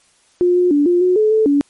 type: tone with pitch steps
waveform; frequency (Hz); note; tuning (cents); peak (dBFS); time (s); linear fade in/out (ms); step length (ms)
sine; 355.6 / 358.2 / 289.8 / 351.9 / 364 / 430.1 / 437.5 / 285.1; F4 / F4 / D4 / F4 / F#4 / A4 / A4 / C#4; +31 / +44 / -23 / +13 / -28 / -39 / -10 / +49; -10; 0.41-1.61; 0; 150
effects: white hiss -55 dBFS RMS until 1.69 s + MP3 48 kbps